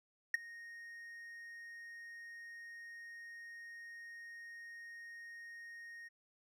triangle tone with ADSR envelope, 1860 Hz, A#6, 4 cents flat, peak -24 dBFS, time 0.34-6.09 s, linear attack 3 ms, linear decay 15 ms, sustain -23 dB, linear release 19 ms, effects none

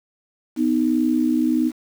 sine tone pair together, 249.8 / 311.1 Hz, B3 / D#4, +20 / 0 cents, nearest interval major third, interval 380 cents, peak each -19 dBFS, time 0.56-1.72 s, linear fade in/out 50 ms, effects 7-bit

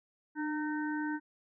harmonic tone with a mistuned harmonic, 306.1 Hz, D#4, 28 cents flat, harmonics 1 / 3 / 5 / 6, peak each -33 / -41 / -40 / -47 dBFS, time 0.35-1.2 s, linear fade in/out 50 ms, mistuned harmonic 1, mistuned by -26 cents, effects none

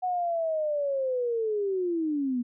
sine linear sweep, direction down, 741 to 235.9 Hz, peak -25 dBFS, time 0.02-2.43 s, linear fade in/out 20 ms, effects none

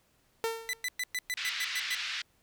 sawtooth tone with exponential decay, 453.6 Hz, A#4, 47 cents flat, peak -23 dBFS, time 0.44-0.87 s, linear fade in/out 0 ms, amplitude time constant 92 ms
sawtooth tone bursts, 1997 Hz, B6, 19 cents sharp, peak -27 dBFS, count 9, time 0.69-1.948 s, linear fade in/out 0 ms, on 42 ms, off 110 ms
pink band-pass noise, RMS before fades -36 dBFS, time 1.37-2.22 s, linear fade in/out 5 ms, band 1700 to 4800 Hz, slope 24 dB/octave
effects pink hiss -69 dBFS RMS until 2.42 s

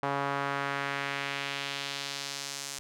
sawtooth tone with band-pass filter sweep, 140 Hz, C#3, 18 cents sharp, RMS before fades -34 dBFS, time 0.03-2.79 s, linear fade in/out 0 ms, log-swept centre 950 to 7100 Hz, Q 1.3, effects none

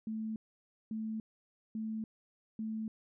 sine tone bursts, 219.6 Hz, A3, 3 cents flat, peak -35 dBFS, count 4, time 0.07-2.88 s, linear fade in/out 2 ms, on 290 ms, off 550 ms, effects none

